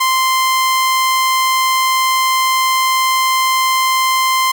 sawtooth tone, 1043 Hz, C6, 6 cents flat, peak -8 dBFS, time 0-4.52 s, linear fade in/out 10 ms, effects none

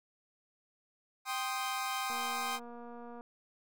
sawtooth chord, C minor, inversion second, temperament equal, 784 / 1046.5 / 1244.5 Hz, G5 / C6 / Eb6, 0 / 0 / 0 cents, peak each -34 / -35 / -35 dBFS, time 1.25-2.6 s, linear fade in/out 50 ms
click train, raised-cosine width 1 ms, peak -36 dBFS, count 265, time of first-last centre 2.1-3.209 s, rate 238 Hz
effects none

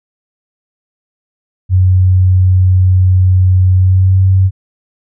sine tone with pitch glide, 92.5 to 94.77 Hz, F#2 to F#2, 0 to +42 cents, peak -5 dBFS, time 1.69-4.51 s, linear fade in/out 50 ms, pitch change +42 cents, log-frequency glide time 3.74-4.21 s, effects none

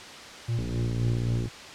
triangle tone with tremolo, 116.54 Hz, A#2, in tune, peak -22 dBFS, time 0.48-1.49 s, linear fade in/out 10 ms, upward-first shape sine, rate 3.8 Hz, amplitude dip 55%
click train, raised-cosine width 3 ms, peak -20 dBFS, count 52, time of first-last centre 0.59-1.457 s, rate 58.8 Hz
effects white hiss -42 dBFS RMS until 1.74 s + low-pass 5000 Hz 12 dB/octave

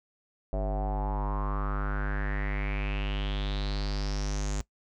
square tone with low-pass filter sweep, 50.2 Hz, G1, 42 cents sharp, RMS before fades -30 dBFS, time 0.53-4.61 s, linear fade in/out 0 ms, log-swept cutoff 630 to 7100 Hz, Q 6.1, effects noise-tail reverb RT60 0.1 s tail -19 dB re dry

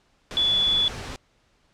sine tone in noise, 3433 Hz, A7, 43 cents flat, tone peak -18 dBFS, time 0.37-0.88 s, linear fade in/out 0 ms, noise pink, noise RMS -35 dBFS, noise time 0.31-1.16 s, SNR +14 dB, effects pink hiss -64 dBFS RMS until 1.73 s + low-pass 6000 Hz 12 dB/octave

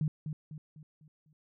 sine tone with echo, 153.2 Hz, D#3, 27 cents flat, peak -27 dBFS, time 0.01-0.08 s, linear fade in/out 2 ms, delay 250 ms, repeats 5, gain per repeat -7 dB, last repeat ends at 1.33 s, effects none

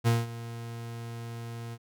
40% pulse tone with ADSR envelope, 116.54 Hz, A#2, in tune, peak -19 dBFS, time 0.04-1.78 s, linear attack 32 ms, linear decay 190 ms, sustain -17 dB, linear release 48 ms, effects none

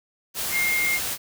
sine tone in noise, 2125 Hz, C7, 26 cents sharp, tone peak -21 dBFS, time 0.51-1 s, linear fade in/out 50 ms, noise white, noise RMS -28 dBFS, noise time 0.34-1.18 s, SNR +4 dB, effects none

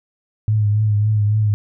sine tone with vibrato, 105.8 Hz, G#2, 33 cents sharp, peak -13 dBFS, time 0.48-1.54 s, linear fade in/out 0 ms, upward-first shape triangle, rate 3.6 Hz, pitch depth 49 cents each way, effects none

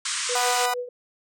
white band-pass noise, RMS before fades -28 dBFS, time 0.05-0.66 s, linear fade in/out 5 ms, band 1000 to 9200 Hz, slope 96 dB/octave
sine tone with tremolo, 491.9 Hz, B4, 7 cents flat, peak -25 dBFS, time 0.29-0.89 s, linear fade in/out 5 ms, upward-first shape triangle, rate 6.5 Hz, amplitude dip 80%
35% pulse chord, B major, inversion second, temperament equal with one note detuned, 740 / 987.8 / 1222.4 Hz, F#5 / B5 / D#6, 0 / 0 / -31 cents, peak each -23 / -26 / -29 dBFS, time 0.35-0.74 s, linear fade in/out 5 ms
effects none

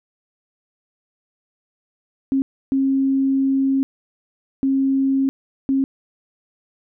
sine tone bursts at uneven times, 270 Hz, C#4, 45 cents flat, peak -15 dBFS, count 4, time 2.32-2.42 / 2.72-3.83 / 4.63-5.29 / 5.69-5.84 s, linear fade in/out 0 ms, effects none

